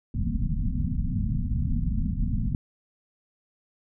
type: low-pass noise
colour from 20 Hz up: pink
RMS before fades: -26 dBFS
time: 0.14-2.55 s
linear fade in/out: 2 ms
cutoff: 250 Hz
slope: 96 dB/octave
effects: none